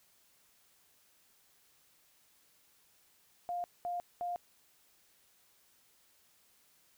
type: tone bursts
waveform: sine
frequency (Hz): 704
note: F5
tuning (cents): +14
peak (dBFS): -34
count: 3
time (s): 3.49-4.36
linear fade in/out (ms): 0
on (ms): 150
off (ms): 210
effects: white hiss -68 dBFS RMS until 6.97 s